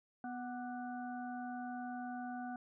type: harmonic tone with a mistuned harmonic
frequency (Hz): 246.9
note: B3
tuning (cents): 0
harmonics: 1 / 3 / 5 / 6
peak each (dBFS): -43 / -44 / -59 / -51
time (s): 0.24-2.56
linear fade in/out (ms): 2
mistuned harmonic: 5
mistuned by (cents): -69
effects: none